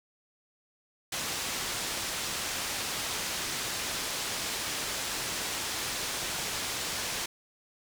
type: low-pass noise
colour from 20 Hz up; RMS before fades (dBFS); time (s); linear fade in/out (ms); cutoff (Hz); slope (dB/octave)
white; -34; 1.12-7.26; 5; 7200; 12
effects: none